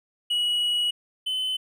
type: tone pair in turn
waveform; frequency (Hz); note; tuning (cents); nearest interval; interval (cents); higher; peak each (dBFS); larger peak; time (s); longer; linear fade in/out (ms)
triangle; 2918 / 3039; F#7 / F#7; -25 / +46; minor second; 71; second; -20 / -23; first; 0.3-0.91 / 1.26-1.57; first; 10
effects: none